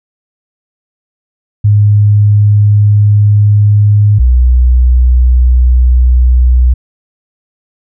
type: tone pair in turn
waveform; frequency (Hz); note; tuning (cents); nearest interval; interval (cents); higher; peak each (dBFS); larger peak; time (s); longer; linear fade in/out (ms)
sine; 103.83 / 61.97; G#2 / B1; 0 / +7; major sixth; 893; first; -3; neither; 1.64-4.19 / 4.19-6.74; neither; 10
effects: none

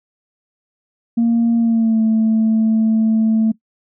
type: tone with pitch glide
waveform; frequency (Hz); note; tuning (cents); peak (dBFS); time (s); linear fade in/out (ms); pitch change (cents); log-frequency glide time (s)
sine; 232.3 to 221.3; A#3 to A3; -6 to +10; -10; 1.17-3.52; 10; -84; 1.57-2.01
effects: noise-tail reverb RT60 0.1 s tail -19 dB re dry + tanh soft clip ceiling -9 dBFS

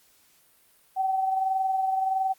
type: tone pair together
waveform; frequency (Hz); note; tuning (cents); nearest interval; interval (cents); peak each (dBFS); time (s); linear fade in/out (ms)
sine; 763.5 / 785; G5 / G5; -46 / +2; unison; 48; -23 / -34; 0.96-2.34; 20
effects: white hiss -61 dBFS RMS until 2.38 s + Opus 48 kbps

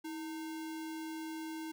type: tone with sample-and-hold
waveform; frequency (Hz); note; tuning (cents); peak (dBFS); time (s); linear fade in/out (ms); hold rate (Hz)
sine; 320; D#4; +49; -39; 0.04-1.72; 10; 1225
effects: none

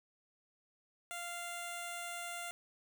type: tone with notch filter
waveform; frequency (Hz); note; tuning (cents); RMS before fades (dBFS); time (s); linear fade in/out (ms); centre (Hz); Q
5% pulse; 695; F5; -9; -43; 1.11-2.51; 0; 5000; 0.67
effects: none

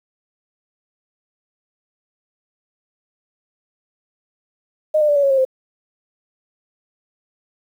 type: tone with pitch steps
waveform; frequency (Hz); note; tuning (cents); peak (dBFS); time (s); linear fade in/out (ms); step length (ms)
sine; 617 / 600.1 / 583.7 / 567.8 / 552.2 / 537.1 / 522.4; D#5 / D5 / D5 / C#5 / C#5 / C5 / C5; -15 / +37 / -11 / +41 / -7 / +45 / -3; -12; 4.94-5.451; 10; 73
effects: 8-bit

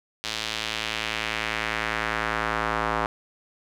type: tone with band-pass filter sweep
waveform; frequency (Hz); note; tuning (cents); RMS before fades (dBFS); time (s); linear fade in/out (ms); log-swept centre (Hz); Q
square; 55; A1; 0; -28; 0.24-3.06; 0; 4000 to 1100; 1.5
effects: none

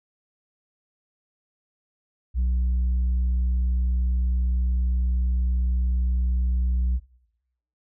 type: tone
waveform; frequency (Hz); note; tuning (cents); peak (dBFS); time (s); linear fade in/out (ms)
sine; 61.74; B1; 0; -17; 2.34-7; 50
effects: noise-tail reverb RT60 0.8 s tail -20 dB re dry + tanh soft clip ceiling -19 dBFS

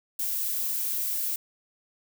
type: noise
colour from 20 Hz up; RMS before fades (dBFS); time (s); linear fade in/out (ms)
violet; -29; 0.19-1.36; 5
effects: none

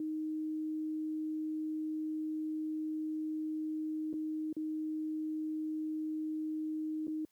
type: tone with dropouts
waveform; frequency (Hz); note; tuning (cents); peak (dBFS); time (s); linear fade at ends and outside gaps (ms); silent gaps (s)
sine; 311.2; D#4; 0; -34; 0-7.25; 2; 4.13-4.138 / 4.528-4.566 / 7.07-7.079
effects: white hiss -75 dBFS RMS until 7.31 s + high-pass 60 Hz 12 dB/octave

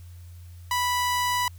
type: tone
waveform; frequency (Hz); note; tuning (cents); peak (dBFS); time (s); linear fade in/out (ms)
sawtooth; 986; B5; -3; -19; 0.71-1.48; 2
effects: added 87 Hz sine -41 dBFS peak until 1.58 s + white hiss -59 dBFS RMS until 1.58 s

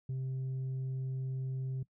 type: tone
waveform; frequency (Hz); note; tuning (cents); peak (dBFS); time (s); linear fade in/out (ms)
sine; 131.3; C3; +6; -31; 0.09-1.83; 5
effects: noise-tail reverb RT60 0.1 s tail -21 dB re dry + tanh soft clip ceiling -33 dBFS

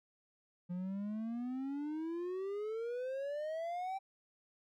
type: exponential sweep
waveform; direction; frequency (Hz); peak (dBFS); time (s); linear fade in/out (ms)
triangle; up; 174.61 to 784; -35; 0.69-3.99; 20
effects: none

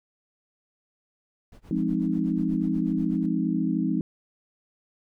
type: noise with tremolo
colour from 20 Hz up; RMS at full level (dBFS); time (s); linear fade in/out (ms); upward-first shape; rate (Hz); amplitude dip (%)
brown; -44; 1.52-3.26; 2; sine; 8.2; 95
type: chord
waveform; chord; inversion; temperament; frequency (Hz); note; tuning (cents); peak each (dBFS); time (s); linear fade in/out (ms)
sine; F minor seventh; none; equal; 174.61 / 207.7 / 261.6 / 311.1; F3 / Ab3 / C4 / Eb4; 0 / 0 / 0 / 0; -28; 1.71-4.01; 2
effects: none

